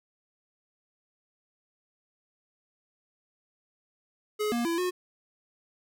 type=tone with pitch steps; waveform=square; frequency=422.8 / 236.9 / 335.8 / 362.4 Hz; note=G#4 / A#3 / E4 / F#4; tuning=+31 / +28 / +32 / -36 cents; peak=-27 dBFS; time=4.39-4.91 s; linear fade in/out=20 ms; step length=130 ms; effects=none